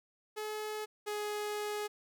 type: tone pair in turn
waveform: sawtooth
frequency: 427.1 / 418.3 Hz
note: G#4 / G#4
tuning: +48 / +12 cents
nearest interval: unison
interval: 36 cents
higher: first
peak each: -33 / -31 dBFS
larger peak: second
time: 0.36-0.86 / 1.06-1.88 s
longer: second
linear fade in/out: 20 ms
effects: none